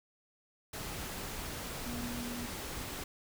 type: tone in noise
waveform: sine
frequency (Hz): 240.8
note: B3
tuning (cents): -44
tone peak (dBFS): -39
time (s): 1.86-2.46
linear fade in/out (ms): 5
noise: pink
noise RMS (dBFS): -41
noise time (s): 0.73-3.04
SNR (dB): -1
effects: none